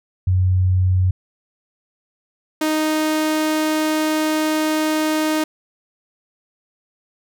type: tone pair in turn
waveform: sine / sawtooth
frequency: 92.3 / 310.5 Hz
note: F#2 / D#4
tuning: -4 / -3 cents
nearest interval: octave + major sixth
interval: 2101 cents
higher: second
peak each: -13 dBFS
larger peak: neither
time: 0.27-1.11 / 2.61-5.44 s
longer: second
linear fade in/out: 5 ms
effects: none